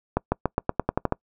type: accelerating click train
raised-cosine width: 1 ms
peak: -7 dBFS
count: 10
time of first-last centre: 0.17-1.123 s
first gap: 150 ms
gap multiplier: 0.91
effects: noise-tail reverb RT60 0.1 s tail -26 dB re dry